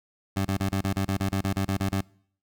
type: tone bursts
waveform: 20% pulse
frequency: 96.9 Hz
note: G2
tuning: 20 cents flat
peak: -19 dBFS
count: 14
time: 0.36-2.013 s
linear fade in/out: 10 ms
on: 93 ms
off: 27 ms
effects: noise-tail reverb RT60 0.6 s tail -24 dB re dry